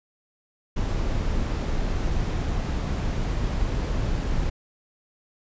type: noise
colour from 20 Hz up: brown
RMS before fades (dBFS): -25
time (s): 0.76-4.5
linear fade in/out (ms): 10
effects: resampled to 16000 Hz